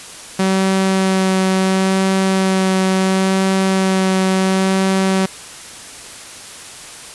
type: tone with vibrato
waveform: sawtooth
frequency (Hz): 190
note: F#3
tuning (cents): +46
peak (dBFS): -9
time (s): 0.39-5.26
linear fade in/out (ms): 5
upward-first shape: sine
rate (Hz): 0.72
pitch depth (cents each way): 11
effects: white hiss -34 dBFS RMS until 7.14 s + resampled to 24000 Hz